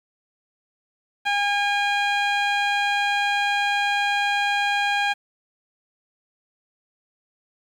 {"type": "tone", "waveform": "15% pulse", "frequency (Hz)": 812, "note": "G#5", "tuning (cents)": -39, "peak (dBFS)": -13, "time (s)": [1.25, 5.14], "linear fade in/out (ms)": 20, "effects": ["low-pass 4000 Hz 12 dB/octave", "8-bit"]}